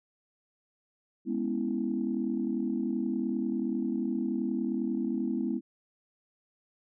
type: chord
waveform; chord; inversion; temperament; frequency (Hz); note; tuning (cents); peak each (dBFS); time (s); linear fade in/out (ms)
sine; C# minor seventh; second; equal; 207.7 / 246.9 / 277.2 / 329.6; G#3 / B3 / C#4 / E4; 0 / 0 / 0 / 0; -33 / -31 / -37 / -33; 1.25-5.61; 50
effects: tanh soft clip ceiling -18 dBFS